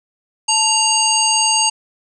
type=harmonic tone with a mistuned harmonic; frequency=932.3 Hz; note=A#5; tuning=in tune; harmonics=1 / 3 / 5 / 7 / 9; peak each=-19 / -19 / -19 / -19 / -19 dBFS; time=0.48-1.7 s; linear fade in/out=10 ms; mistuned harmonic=1; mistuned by=-99 cents; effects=none